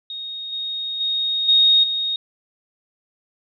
sine tone with level steps, 3729 Hz, A#7, in tune, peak -28 / -24 / -19 / -11 / -20 dBFS, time 0.1-2.16 s, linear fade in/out 2 ms, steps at 0.52 / 1 / 1.48 / 1.83 s, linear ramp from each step 10 ms, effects none

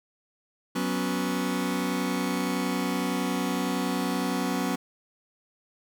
sawtooth chord, F# suspended fourth, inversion none, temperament just, 185 / 246.7 / 277.5 Hz, F#3 / B3 / C#4, 0 / -2 / +2 cents, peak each -26 dBFS, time 0.75-4.76 s, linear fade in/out 10 ms, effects none

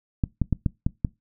clicks, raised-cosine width 5 ms, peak -9 dBFS, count 6, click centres 0.238 / 0.417 / 0.527 / 0.662 / 0.865 / 1.048 s, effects noise-tail reverb RT60 0.2 s tail -22 dB re dry

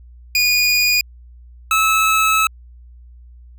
25% pulse tone pair in turn, 2453 / 1299.4 Hz, D#7 / E6, -25 / -25 cents, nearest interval major seventh, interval 1100 cents, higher first, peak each -9 dBFS, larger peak neither, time 0.35-1.01 / 1.71-2.47 s, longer second, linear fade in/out 2 ms, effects added 60 Hz sine -39 dBFS peak until 3.58 s

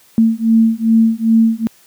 sine beating tone pair, 224 / 226.5 Hz, A3 / A#3, +31 / -50 cents, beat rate 2.5 Hz, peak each -12 dBFS, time 0.18-1.67 s, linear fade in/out 0 ms, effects white hiss -49 dBFS RMS until 1.86 s + high-pass 100 Hz 12 dB/octave

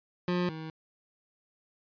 25% pulse tone pair in turn, 178 / 158.9 Hz, F3 / D#3, +33 / +37 cents, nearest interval major second, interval 196 cents, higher first, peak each -23 / -34 dBFS, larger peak first, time 0.28-0.49 / 0.49-0.7 s, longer neither, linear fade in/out 2 ms, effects resampled to 11025 Hz

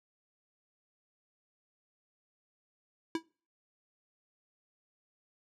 square tone with exponential decay, 326.2 Hz, E4, 18 cents flat, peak -27 dBFS, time 3.15-3.23 s, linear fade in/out 2 ms, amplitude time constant 16 ms, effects noise-tail reverb RT60 0.4 s tail -25 dB re dry + low-pass 7000 Hz 12 dB/octave

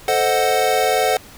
square chord, A diminished seventh, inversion none, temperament equal, 440 / 523.3 / 622.3 / 740 Hz, A4 / C5 / Eb5 / Gb5, 0 / 0 / 0 / 0 cents, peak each -22 / -22 / -24 / -19 dBFS, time 0.08-1.17 s, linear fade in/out 2 ms, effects pink hiss -42 dBFS RMS until 1.37 s

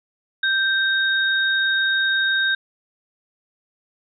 sine tone pair together, 1568 / 3729 Hz, G6 / A#7, 0 / 0 cents, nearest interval octave + minor third, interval 1500 cents, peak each -18 / -23 dBFS, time 0.43-2.55 s, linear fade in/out 5 ms, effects none

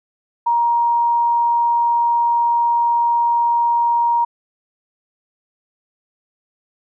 sine tone, 942 Hz, A#5, 18 cents sharp, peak -13 dBFS, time 0.46-4.25 s, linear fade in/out 10 ms, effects none

